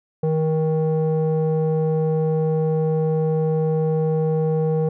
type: tone with low-pass filter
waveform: square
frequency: 157.8 Hz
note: D#3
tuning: 25 cents sharp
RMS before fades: -20 dBFS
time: 0.23-4.89 s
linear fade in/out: 5 ms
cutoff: 570 Hz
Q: 4.9
effects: none